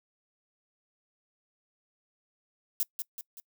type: noise with echo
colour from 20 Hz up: violet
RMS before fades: -28 dBFS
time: 2.8-2.83 s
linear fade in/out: 0 ms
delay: 190 ms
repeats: 3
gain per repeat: -6 dB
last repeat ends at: 3.4 s
effects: noise-tail reverb RT60 0.1 s tail -24 dB re dry